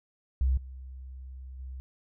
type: tone with level steps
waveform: sine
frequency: 64.9 Hz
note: C2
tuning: 13 cents flat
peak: -22 / -40 / -37 dBFS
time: 0.41-1.8 s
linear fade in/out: 0 ms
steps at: 0.57 / 1.59 s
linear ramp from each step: 5 ms
effects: none